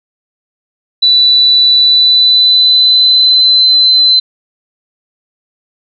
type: tone with pitch glide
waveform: sine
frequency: 3969 to 4052 Hz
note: B7 to B7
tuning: +8 to +44 cents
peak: -4 dBFS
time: 1.02-4.2 s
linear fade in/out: 10 ms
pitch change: +36 cents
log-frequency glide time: 1.78-3.57 s
effects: none